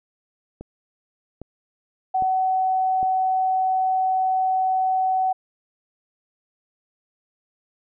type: click train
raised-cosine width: 2 ms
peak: -22 dBFS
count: 4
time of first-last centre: 0.61-3.029 s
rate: 1.24 Hz
type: tone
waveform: sine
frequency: 753 Hz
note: F#5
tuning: 30 cents sharp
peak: -18 dBFS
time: 2.14-5.33 s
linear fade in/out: 10 ms
effects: none